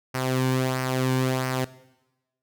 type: tone with flanger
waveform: sawtooth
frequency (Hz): 129.5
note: C3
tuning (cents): -17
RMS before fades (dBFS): -25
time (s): 0.14-1.65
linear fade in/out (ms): 10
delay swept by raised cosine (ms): 0.27 to 1.57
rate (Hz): 1.5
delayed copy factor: -0.55
effects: noise-tail reverb RT60 1.0 s tail -18 dB re dry